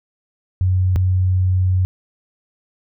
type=tone pair in turn; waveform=sine; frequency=92.4 / 92.4 Hz; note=F#2 / F#2; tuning=-2 / -2 cents; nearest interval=unison; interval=0 cents; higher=neither; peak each=-13 dBFS; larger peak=neither; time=0.61-0.96 / 0.96-1.85 s; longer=second; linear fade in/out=0 ms; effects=none